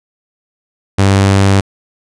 sawtooth tone, 98 Hz, G2, in tune, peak -3 dBFS, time 0.98-1.61 s, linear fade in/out 10 ms, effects resampled to 22050 Hz

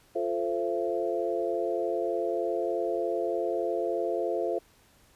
sine chord, F major seventh, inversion none, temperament equal with one note detuned, 349.2 / 440 / 523.3 / 674.7 Hz, F4 / A4 / C5 / E5, 0 / 0 / 0 / +40 cents, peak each -32 dBFS, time 0.15-4.59 s, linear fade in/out 10 ms, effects pink hiss -61 dBFS RMS until 5.15 s + resampled to 32000 Hz

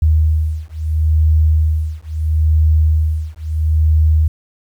sine beating tone pair, 77.78 / 78.53 Hz, D#2 / D#2, 0 / +17 cents, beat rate 0.75 Hz, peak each -14 dBFS, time 0.02-4.28 s, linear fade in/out 5 ms, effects 8-bit

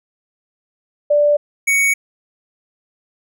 sine / square tone pair in turn, 587.3 / 2233 Hz, D5 / C#7, 0 / +12 cents, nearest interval octave + major seventh, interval 2312 cents, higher second, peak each -10 / -13 dBFS, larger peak first, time 1.1-1.37 / 1.67-1.94 s, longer neither, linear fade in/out 10 ms, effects none

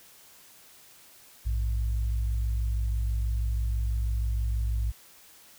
sine tone pair together, 57.64 / 103.83 Hz, A#1 / G#2, -19 / 0 cents, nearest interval minor seventh, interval 1019 cents, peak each -25 / -35 dBFS, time 1.45-4.92 s, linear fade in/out 20 ms, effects white hiss -54 dBFS RMS until 5.58 s

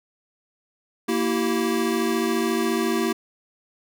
square chord, E diminished, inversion second, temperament equal with one note detuned, 233.1 / 329.6 / 383.9 Hz, Bb3 / E4 / G4, 0 / 0 / -36 cents, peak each -26 dBFS, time 1.08-3.13 s, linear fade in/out 10 ms, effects none

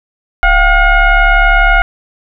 sine tone with frequency modulation, 696 Hz, F5, 6 cents flat, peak -5 dBFS, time 0.43-1.82 s, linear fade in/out 0 ms, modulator 732 Hz, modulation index 1.8, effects none

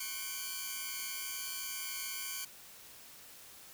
5% pulse tone cluster, 1088 / 1509 / 2175 / 2346 / 3089 Hz, C#6 / F#6 / C#7 / D7 / G7, -33 / +34 / -33 / -2 / -26 cents, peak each -35 / -34 / -39 / -32 / -38 dBFS, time 0-2.45 s, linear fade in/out 5 ms, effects white hiss -54 dBFS RMS until 3.73 s

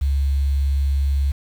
sine tone with quantisation, 69.3 Hz, C#2, in tune, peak -16 dBFS, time 0.01-1.32 s, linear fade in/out 10 ms, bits 7, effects none

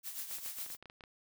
blue noise with tremolo, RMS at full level -40 dBFS, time 0.03-0.77 s, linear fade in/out 50 ms, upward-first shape sine, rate 7.3 Hz, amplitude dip 60%
clicks, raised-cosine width 0.3 ms, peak -35 dBFS, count 12, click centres 0.312 / 0.385 / 0.461 / 0.586 / 0.663 / 0.702 / 0.749 / 0.826 / 0.857 / 0.899 / 1.008 / 1.038 s
effects none

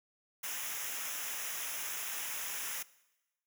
white noise with comb filter, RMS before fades -39 dBFS, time 0.43-2.83 s, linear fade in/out 10 ms, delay 0.23 ms, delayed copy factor -0.75, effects noise-tail reverb RT60 1.0 s tail -20 dB re dry

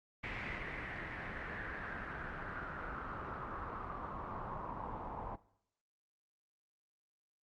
pink noise with low-pass filter sweep, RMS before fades -43 dBFS, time 0.23-5.36 s, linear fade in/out 10 ms, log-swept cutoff 2200 to 910 Hz, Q 4.2, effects noise-tail reverb RT60 0.7 s tail -19 dB re dry + Opus 48 kbps

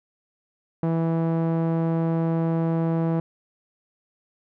sawtooth tone with low-pass filter, 164.4 Hz, E3, 4 cents flat, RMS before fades -23 dBFS, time 0.83-3.2 s, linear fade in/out 2 ms, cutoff 810 Hz, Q 0.8, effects none

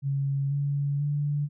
sine tone with pitch steps, 138.59 / 142.08 / 145.65 Hz, C#3 / C#3 / D3, 0 / +43 / -14 cents, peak -24 dBFS, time 0.02-1.49 s, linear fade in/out 50 ms, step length 490 ms, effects none

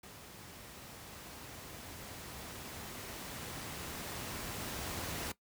pink noise with level ramp, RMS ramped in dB -52 to -39 dBFS, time 0.03-5.32 s, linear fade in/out 5 ms, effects noise-tail reverb RT60 0.1 s tail -18 dB re dry + high-pass 60 Hz 12 dB/octave

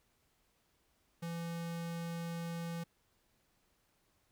square tone, 168.4 Hz, E3, 37 cents sharp, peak -39 dBFS, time 1.22-2.84 s, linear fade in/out 10 ms, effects pink hiss -75 dBFS RMS until 4.31 s

